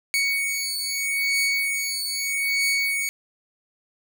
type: beating tone pair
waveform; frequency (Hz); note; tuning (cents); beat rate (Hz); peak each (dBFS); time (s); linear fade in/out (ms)
sawtooth; 2231 / 2231.79; C#7 / C#7; +11 / +11; 0.79; -22; 0.14-3.09; 0
effects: none